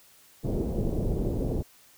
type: low-pass noise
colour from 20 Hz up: pink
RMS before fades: -28 dBFS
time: 0.43-1.63 s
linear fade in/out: 20 ms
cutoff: 510 Hz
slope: 24 dB/octave
effects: white hiss -57 dBFS RMS until 1.97 s